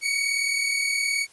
sawtooth tone pair together, 2235 / 2274 Hz, C#7 / C#7, +14 / +44 cents, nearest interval unison, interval 30 cents, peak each -20 / -26 dBFS, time 0.01-1.27 s, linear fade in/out 50 ms, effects white hiss -54 dBFS RMS until 1.32 s + resampled to 24000 Hz

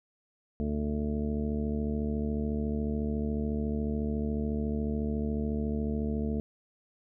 harmonic tone, 74 Hz, D2, 14 cents sharp, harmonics 1 / 2 / 3 / 4 / 5 / 6 / 8 / 9, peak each -33 / -39 / -31 / -42 / -44 / -38 / -50 / -46 dBFS, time 0.6-6.4 s, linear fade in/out 0 ms, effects none

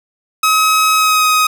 sawtooth tone with pitch glide, 1275 to 1257.4 Hz, D#6 to D#6, +42 to +18 cents, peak -6 dBFS, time 0.43-1.47 s, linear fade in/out 5 ms, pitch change -24 cents, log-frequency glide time 0.97-1.24 s, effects none

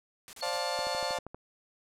white noise bursts, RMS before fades -45 dBFS, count 4, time 0.28-0.579 s, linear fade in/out 0 ms, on 50 ms, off 33 ms
sine tone with tremolo, 4372 Hz, C#8, 25 cents flat, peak -35 dBFS, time 0.41-1.14 s, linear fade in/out 2 ms, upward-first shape sine, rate 16 Hz, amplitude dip 50%
35% pulse chord, D minor seventh, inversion third, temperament just, 528.6 / 587.3 / 704.8 / 881 Hz, C5 / D5 / F5 / A5, +18 / 0 / +16 / +2 cents, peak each -35 dBFS, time 0.42-1.19 s, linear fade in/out 10 ms
click train, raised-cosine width 1 ms, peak -28 dBFS, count 8, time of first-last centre 0.79-1.346 s, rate 12.6 Hz
effects low-pass 10000 Hz 12 dB/octave

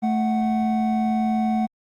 triangle tone pair together, 219.6 / 741.4 Hz, A3 / F#5, -3 / +3 cents, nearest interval octave + major sixth, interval 2106 cents, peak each -18 / -23 dBFS, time 0.02-1.67 s, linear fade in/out 20 ms, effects Opus 24 kbps

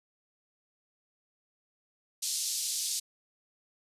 pink band-pass noise, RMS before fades -33 dBFS, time 2.22-3 s, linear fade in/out 10 ms, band 4300 to 11000 Hz, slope 24 dB/octave, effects resampled to 32000 Hz

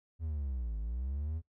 triangle linear two-way sweep, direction down then up, 83.2 to 51.9 to 83.2 Hz, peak -32 dBFS, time 0.19-1.42 s, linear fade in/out 50 ms, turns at 0.78 s, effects noise-tail reverb RT60 0.1 s tail -17 dB re dry

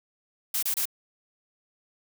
blue noise bursts, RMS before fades -27 dBFS, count 3, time 0.54-0.855 s, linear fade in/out 5 ms, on 87 ms, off 27 ms, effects none

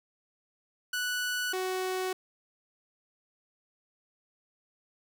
sawtooth tone pair in turn, 1480 / 372.4 Hz, F#6 / F#4, 0 / +11 cents, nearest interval 2 octaves, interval 2389 cents, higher first, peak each -26 dBFS, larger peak neither, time 0.93-1.53 / 1.53-2.13 s, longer neither, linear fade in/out 5 ms, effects none

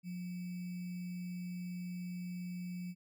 sine tone with sample-and-hold, 178.6 Hz, F3, 39 cents sharp, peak -39 dBFS, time 0.03-2.95 s, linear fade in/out 50 ms, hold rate 2450 Hz, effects none

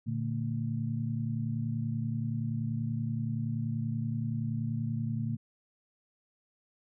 sine tone cluster, 114.9 / 145.4 / 225.4 Hz, A#2 / D3 / A3, -25 / -17 / +42 cents, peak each -33 / -35 / -35 dBFS, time 0.06-5.37 s, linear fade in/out 20 ms, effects none

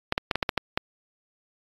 clicks, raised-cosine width 0.3 ms, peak -7 dBFS, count 8, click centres 0.124 / 0.179 / 0.312 / 0.356 / 0.428 / 0.492 / 0.577 / 0.775 s, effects AAC 32 kbps

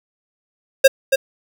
square tone with echo, 538 Hz, C5, 48 cents sharp, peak -5 dBFS, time 0.84-0.88 s, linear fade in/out 10 ms, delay 280 ms, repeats 1, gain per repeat -7 dB, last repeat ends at 1.16 s, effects none

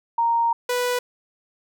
sine / sawtooth tone pair in turn, 930 / 492.7 Hz, A#5 / B4, -4 / -4 cents, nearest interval major seventh, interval 1100 cents, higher first, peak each -17 dBFS, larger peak neither, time 0.18-0.53 / 0.69-0.99 s, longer first, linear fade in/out 5 ms, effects none

